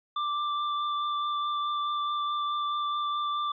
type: tone with vibrato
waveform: square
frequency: 1178 Hz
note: D6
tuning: 5 cents sharp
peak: -28 dBFS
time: 0.16-3.52 s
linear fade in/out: 5 ms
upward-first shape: triangle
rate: 4.7 Hz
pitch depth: 12 cents each way
effects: resampled to 11025 Hz